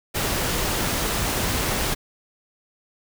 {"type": "noise", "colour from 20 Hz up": "pink", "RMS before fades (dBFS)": -24, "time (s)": [0.14, 1.95], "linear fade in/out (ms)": 20, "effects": []}